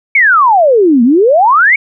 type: exponential two-way sweep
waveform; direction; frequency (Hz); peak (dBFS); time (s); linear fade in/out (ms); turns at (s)
sine; down then up; 2286 to 226.1 to 2286; -4; 0.15-1.76; 5; 1.03
effects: none